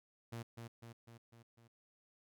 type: tone with echo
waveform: sawtooth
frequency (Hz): 116.54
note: A#2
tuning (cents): 0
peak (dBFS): -39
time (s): 0.32-0.43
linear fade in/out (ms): 10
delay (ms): 250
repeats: 5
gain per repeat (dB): -4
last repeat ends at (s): 1.68
effects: none